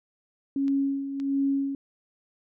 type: tone with tremolo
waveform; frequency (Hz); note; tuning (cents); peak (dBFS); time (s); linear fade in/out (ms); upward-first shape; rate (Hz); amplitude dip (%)
sine; 275.8; C#4; -9; -21; 0.56-1.75; 2; sine; 1.4; 65
type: clicks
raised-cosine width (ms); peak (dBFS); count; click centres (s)
0.2; -29; 2; 0.681 / 1.2
effects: none